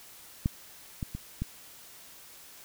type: clicks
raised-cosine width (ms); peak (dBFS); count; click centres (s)
5; -13 / -20 / -23 / -18; 4; 0.459 / 1.028 / 1.15 / 1.42
effects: white hiss -51 dBFS RMS until 2.64 s